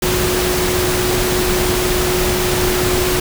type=tone in noise; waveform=sine; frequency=363.5 Hz; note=F#4; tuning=31 cents flat; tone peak=-18 dBFS; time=0.02-3.2 s; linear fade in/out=5 ms; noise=pink; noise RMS=-18 dBFS; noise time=0.02-3.2 s; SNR=-3 dB; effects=none